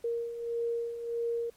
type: beating tone pair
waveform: sine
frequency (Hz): 466.2 / 467.8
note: A#4 / A#4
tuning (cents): 0 / +6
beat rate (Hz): 1.6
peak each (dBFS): -38 / -31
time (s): 0.04-1.5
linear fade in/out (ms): 5
effects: pink hiss -63 dBFS RMS until 1.56 s + MP3 64 kbps